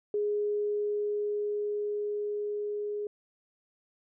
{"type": "tone with level ramp", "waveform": "sine", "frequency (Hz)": 415.3, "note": "G#4", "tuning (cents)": 0, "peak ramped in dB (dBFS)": [-26, -31], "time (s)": [0.14, 3.07], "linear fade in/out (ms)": 2, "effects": []}